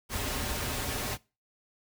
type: noise with comb filter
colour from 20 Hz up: pink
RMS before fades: -33 dBFS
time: 0.09-1.18 s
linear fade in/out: 50 ms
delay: 6 ms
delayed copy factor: -0.5
effects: noise-tail reverb RT60 0.3 s tail -22 dB re dry